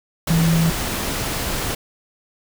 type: tone in noise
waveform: sine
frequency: 164.81 Hz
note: E3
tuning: in tune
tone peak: -14 dBFS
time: 0.3-0.7 s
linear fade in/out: 5 ms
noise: pink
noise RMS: -24 dBFS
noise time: 0.27-1.75 s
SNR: +7 dB
effects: none